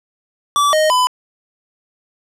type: tone with pitch steps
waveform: square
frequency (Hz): 1157 / 621 / 1003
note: D6 / D#5 / B5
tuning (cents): -26 / -3 / +26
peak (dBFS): -12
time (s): 0.56-1.07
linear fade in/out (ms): 0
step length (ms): 170
effects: low-pass 11000 Hz 12 dB/octave